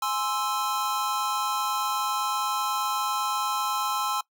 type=chord; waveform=square; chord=Ab augmented; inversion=none; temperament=equal with one note detuned; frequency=834.5 / 1046.5 / 1318.5 Hz; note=Ab5 / C6 / E6; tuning=+8 / 0 / 0 cents; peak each=-32 / -30 / -30 dBFS; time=0.02-4.21 s; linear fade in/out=5 ms; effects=noise-tail reverb RT60 0.1 s tail -21 dB re dry